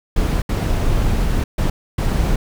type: noise bursts at uneven times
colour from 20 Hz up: brown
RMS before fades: -17 dBFS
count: 4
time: 0.16-0.42 / 0.49-1.44 / 1.58-1.7 / 1.98-2.36 s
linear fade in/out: 5 ms
effects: none